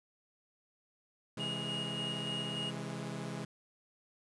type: chord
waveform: sawtooth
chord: C augmented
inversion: none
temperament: equal with one note detuned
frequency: 133.48 / 164.81 / 207.7 Hz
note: C3 / E3 / G#3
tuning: +35 / 0 / 0 cents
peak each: -39 dBFS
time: 1.37-3.45 s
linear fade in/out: 5 ms
type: tone with tremolo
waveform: triangle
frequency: 2868 Hz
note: F7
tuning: 45 cents sharp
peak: -35 dBFS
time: 1.39-2.71 s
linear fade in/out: 20 ms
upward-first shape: square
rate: 3.4 Hz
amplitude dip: 30%
effects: resampled to 24000 Hz